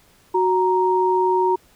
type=tone pair together; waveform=sine; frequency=369.8 / 933.8 Hz; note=F#4 / A#5; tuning=-1 / +3 cents; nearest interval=octave + major third; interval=1604 cents; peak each=-18 dBFS; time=0.34-1.56 s; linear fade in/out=10 ms; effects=pink hiss -55 dBFS RMS until 1.75 s